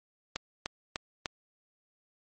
click train, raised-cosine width 0.2 ms, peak -14 dBFS, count 4, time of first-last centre 0.36-1.258 s, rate 3.34 Hz, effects MP3 32 kbps

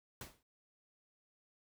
pink noise with exponential decay, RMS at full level -44 dBFS, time 0.21-0.43 s, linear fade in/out 2 ms, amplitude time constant 46 ms, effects none

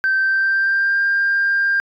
sine tone with pitch glide, 1553 to 1596.7 Hz, G6 to G6, -17 to +31 cents, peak -13 dBFS, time 0.04-1.8 s, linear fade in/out 0 ms, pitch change +48 cents, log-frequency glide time 0.16-1 s, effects tanh soft clip ceiling -11 dBFS

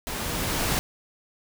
pink noise with level ramp, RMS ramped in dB -32 to -24 dBFS, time 0.07-0.79 s, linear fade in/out 0 ms, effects none

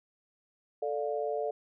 sine chord, D minor, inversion second, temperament just, 440.5 / 587.3 / 704.8 Hz, A4 / D5 / F5, +2 / 0 / +16 cents, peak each -33 / -34 / -36 dBFS, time 0.82-1.51 s, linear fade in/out 5 ms, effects none

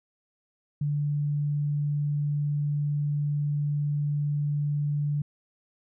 sine tone, 146.3 Hz, D3, 6 cents flat, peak -24 dBFS, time 0.81-5.22 s, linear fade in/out 5 ms, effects none

